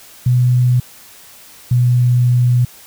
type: tone pair in turn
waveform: sine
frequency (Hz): 124.3 / 123.01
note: B2 / B2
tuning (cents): +12 / -6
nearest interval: unison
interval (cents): 18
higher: first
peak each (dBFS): -9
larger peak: neither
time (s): 0.26-0.8 / 1.71-2.65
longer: second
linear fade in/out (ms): 5
effects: white hiss -41 dBFS RMS until 2.86 s